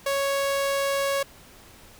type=tone; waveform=sawtooth; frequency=554.4 Hz; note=C#5; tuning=in tune; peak=-19 dBFS; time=0.06-1.23 s; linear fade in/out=5 ms; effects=pink hiss -50 dBFS RMS until 1.99 s